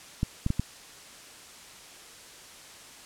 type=clicks; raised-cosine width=5 ms; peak=-13 dBFS; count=4; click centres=0.231 / 0.464 / 0.504 / 0.596 s; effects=white hiss -48 dBFS RMS until 3.05 s + low-pass 9000 Hz 12 dB/octave